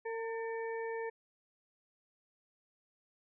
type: harmonic tone with a mistuned harmonic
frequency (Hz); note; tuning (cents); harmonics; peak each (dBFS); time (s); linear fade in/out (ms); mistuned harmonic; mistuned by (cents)
454.9; A#4; -42; 1 / 2 / 4 / 5; -37 / -44 / -46 / -52; 0.05-1.1; 10; 4; -29
effects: none